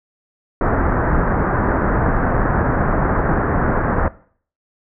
pink low-pass noise, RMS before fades -17 dBFS, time 0.61-4.08 s, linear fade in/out 2 ms, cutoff 1700 Hz, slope 48 dB/octave, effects noise-tail reverb RT60 0.5 s tail -19 dB re dry

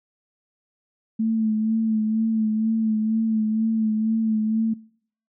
sine tone with vibrato, 220 Hz, A3, in tune, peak -19 dBFS, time 1.19-4.74 s, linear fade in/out 10 ms, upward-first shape sine, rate 2.1 Hz, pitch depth 33 cents each way, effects noise-tail reverb RT60 0.6 s tail -23 dB re dry

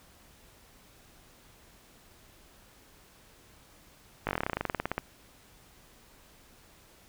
slowing click train, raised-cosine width 0.5 ms, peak -14 dBFS, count 20, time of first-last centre 4.27-4.98 s, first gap 19 ms, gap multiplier 1.07, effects pink hiss -58 dBFS RMS until 7.08 s

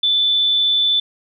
sine tone with amplitude modulation, 3508 Hz, A7, 6 cents flat, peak -12 dBFS, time 0.03-1 s, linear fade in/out 5 ms, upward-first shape sine, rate 257 Hz, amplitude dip 25%, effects none

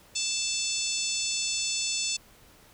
harmonic tone, 882 Hz, A5, 4 cents sharp, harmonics 3 / 4 / 5 / 6 / 7 / 8 / 9, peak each -35 / -35 / -35 / -35 / -35 / -35 / -35 dBFS, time 0.15-2.17 s, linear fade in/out 10 ms, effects pink hiss -56 dBFS RMS until 2.73 s

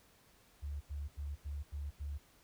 sine tone bursts, 72.1 Hz, D2, 31 cents flat, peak -38 dBFS, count 6, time 0.62-2.185 s, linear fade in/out 20 ms, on 190 ms, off 85 ms, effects pink hiss -66 dBFS RMS until 2.43 s

